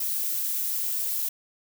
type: noise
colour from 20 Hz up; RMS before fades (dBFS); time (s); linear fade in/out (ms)
violet; -28; 0-1.29; 5
effects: none